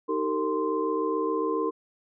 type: tone cluster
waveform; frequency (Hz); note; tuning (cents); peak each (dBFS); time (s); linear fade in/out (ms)
sine; 313 / 388.4 / 455.5 / 1042; D#4 / G4 / A#4 / C6; +10 / -16 / -40 / -7; -30 / -31 / -28 / -31; 0.08-1.71; 20
effects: none